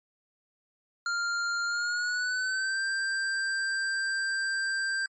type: tone with pitch glide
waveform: square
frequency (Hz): 1396.9 to 1577.1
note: F6 to G6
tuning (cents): 0 to +10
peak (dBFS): -28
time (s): 1.06-5.06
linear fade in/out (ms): 2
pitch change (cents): +210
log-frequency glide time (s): 1.66-2.82
effects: MP3 32 kbps